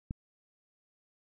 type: click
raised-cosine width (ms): 5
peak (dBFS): -23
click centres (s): 0.109
effects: none